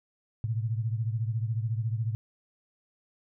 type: beating tone pair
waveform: sine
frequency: 110 / 124 Hz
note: A2 / B2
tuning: 0 / +7 cents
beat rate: 14 Hz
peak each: -28 / -33 dBFS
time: 0.44-2.15 s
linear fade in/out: 0 ms
effects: none